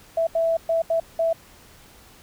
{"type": "tone bursts at uneven times", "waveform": "sine", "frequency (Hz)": 659.3, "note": "E5", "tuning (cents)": 0, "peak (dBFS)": -18, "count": 5, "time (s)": [[0.17, 0.27], [0.35, 0.57], [0.69, 0.82], [0.9, 1], [1.19, 1.33]], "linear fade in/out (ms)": 5, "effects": ["pink hiss -50 dBFS RMS until 2.22 s"]}